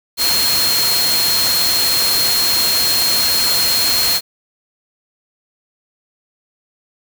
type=tone in noise; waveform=sine; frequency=4232 Hz; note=C8; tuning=19 cents sharp; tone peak=-15 dBFS; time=0.17-4.21 s; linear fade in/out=50 ms; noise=white; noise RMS=-18 dBFS; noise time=0.17-4.21 s; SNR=0 dB; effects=none